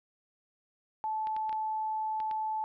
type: tone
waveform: sine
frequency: 870 Hz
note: A5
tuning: 20 cents flat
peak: -30 dBFS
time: 1.04-2.64 s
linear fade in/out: 0 ms
type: clicks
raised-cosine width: 0.3 ms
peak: -30 dBFS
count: 6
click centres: 1.271 / 1.365 / 1.494 / 1.528 / 2.202 / 2.312 s
effects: none